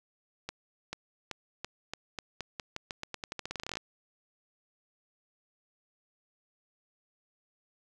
accelerating click train, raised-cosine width 0.2 ms, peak -19 dBFS, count 26, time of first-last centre 0.49-3.771 s, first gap 440 ms, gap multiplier 0.87, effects none

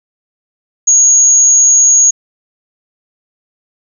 sine tone, 6645 Hz, G#8, in tune, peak -4 dBFS, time 0.87-2.11 s, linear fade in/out 10 ms, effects none

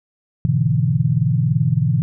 sine chord, E dominant seventh, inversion first, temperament equal, 103.83 / 123.47 / 146.83 / 164.81 Hz, G#2 / B2 / D3 / E3, 0 / 0 / 0 / 0 cents, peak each -24 / -18 / -19 / -20 dBFS, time 0.45-2.02 s, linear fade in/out 0 ms, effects none

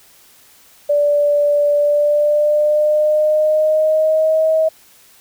sine tone with pitch glide, 583 to 635.8 Hz, D5 to D#5, -13 to +37 cents, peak -11 dBFS, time 0.89-4.69 s, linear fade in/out 10 ms, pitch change +150 cents, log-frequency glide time 1.75-4.49 s, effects white hiss -48 dBFS RMS until 5.2 s

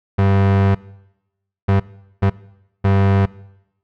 35% pulse tone bursts at uneven times, 98 Hz, G2, in tune, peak -10 dBFS, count 4, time 0.18-0.75 / 1.68-1.8 / 2.22-2.3 / 2.84-3.26 s, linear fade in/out 10 ms, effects noise-tail reverb RT60 0.9 s tail -21 dB re dry + low-pass 2000 Hz 12 dB/octave

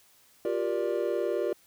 triangle chord, G minor seventh, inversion third, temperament just, 352.8 / 392 / 470.4 / 588 Hz, F4 / G4 / Bb4 / D5, +18 / 0 / +16 / +2 cents, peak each -30 dBFS, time 0.45-1.53 s, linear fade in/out 2 ms, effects white hiss -61 dBFS RMS until 1.66 s

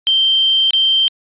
sine tone with dropouts, 3136 Hz, G7, in tune, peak -10 dBFS, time 0.07-1.08 s, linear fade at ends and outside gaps 0 ms, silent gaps 0.707-0.734 s, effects resampled to 8000 Hz

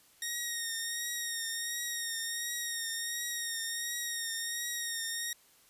10% pulse tone with vibrato, 1864.7 Hz, A#6, in tune, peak -25 dBFS, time 0.22-5.33 s, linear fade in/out 2 ms, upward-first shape triangle, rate 1.4 Hz, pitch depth 39 cents each way, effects white hiss -63 dBFS RMS until 5.69 s + resampled to 32000 Hz

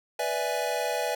square chord, E dominant seventh, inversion second, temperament equal, 493.9 / 587.3 / 659.3 / 830.6 Hz, B4 / D5 / E5 / G#5, 0 / 0 / 0 / 0 cents, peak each -33 dBFS, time 0.19-1.15 s, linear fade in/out 5 ms, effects none

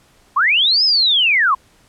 sine linear two-way sweep, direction up then down, 987.8 to 5250 to 987.8 Hz, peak -11 dBFS, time 0.36-1.55 s, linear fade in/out 10 ms, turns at 0.84 s, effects pink hiss -53 dBFS RMS until 1.88 s + low-pass 11000 Hz 12 dB/octave

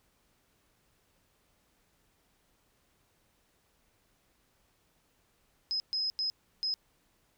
sine tone bursts at uneven times, 5090 Hz, D#8, 39 cents sharp, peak -29 dBFS, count 4, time 5.71-5.8 / 5.93-6.1 / 6.19-6.3 / 6.63-6.74 s, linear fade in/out 0 ms, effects pink hiss -71 dBFS RMS until 7.37 s

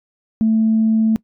sine tone, 221.2 Hz, A3, 9 cents sharp, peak -11 dBFS, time 0.41-1.16 s, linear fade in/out 0 ms, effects noise-tail reverb RT60 0.1 s tail -22 dB re dry + tanh soft clip ceiling -7 dBFS

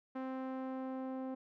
sawtooth tone with low-pass filter sweep, 261.6 Hz, C4, in tune, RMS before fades -41 dBFS, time 0.15-1.35 s, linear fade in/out 10 ms, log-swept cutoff 1400 to 760 Hz, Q 0.89, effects none

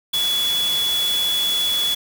sine tone in noise, 3402 Hz, G#7, 41 cents sharp, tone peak -18 dBFS, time 0.13-1.95 s, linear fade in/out 10 ms, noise white, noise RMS -28 dBFS, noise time 0.13-1.95 s, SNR +7 dB, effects none

